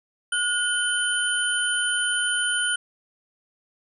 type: tone cluster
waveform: sine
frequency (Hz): 1452 / 3053 / 9560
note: F#6 / G7 / D9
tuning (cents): -33 / -46 / +30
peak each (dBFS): -24 / -27 / -27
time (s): 0.32-2.76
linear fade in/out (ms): 5
effects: none